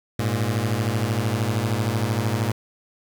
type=beating tone pair; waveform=sawtooth; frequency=103.83 / 116.83 Hz; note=G#2 / A#2; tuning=0 / +4 cents; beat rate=13 Hz; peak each=-20 dBFS; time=0.19-2.52 s; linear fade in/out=5 ms; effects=8-bit